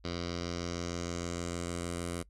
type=tone with low-pass filter sweep; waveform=10% pulse; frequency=86.5 Hz; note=F2; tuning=16 cents flat; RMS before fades=-37 dBFS; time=0.04-2.23 s; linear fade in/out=10 ms; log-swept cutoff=4600 to 9700 Hz; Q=3.2; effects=noise-tail reverb RT60 0.1 s tail -23 dB re dry + added 50 Hz sine -57 dBFS peak until 2.29 s